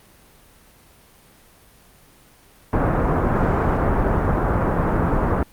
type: low-pass noise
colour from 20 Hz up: pink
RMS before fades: -19 dBFS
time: 2.73-5.43 s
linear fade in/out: 2 ms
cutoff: 1400 Hz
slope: 24 dB/octave
effects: pink hiss -51 dBFS RMS until 5.52 s + Opus 32 kbps